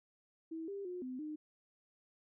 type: tone with pitch steps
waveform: sine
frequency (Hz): 324.2 / 398.1 / 359.6 / 255.5 / 305.2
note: E4 / G4 / F#4 / C4 / D#4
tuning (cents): -29 / +27 / -49 / -41 / -33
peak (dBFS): -40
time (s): 0.51-1.36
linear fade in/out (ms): 10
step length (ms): 170
effects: none